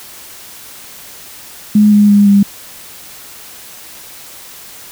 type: tone with pitch steps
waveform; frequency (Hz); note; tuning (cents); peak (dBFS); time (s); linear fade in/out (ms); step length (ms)
sine; 210 / 206.9 / 203.8 / 200.7; G#3 / G#3 / G#3 / G3; +19 / -6 / -32 / +41; -4; 1.75-2.43; 5; 170
effects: white hiss -34 dBFS RMS until 4.91 s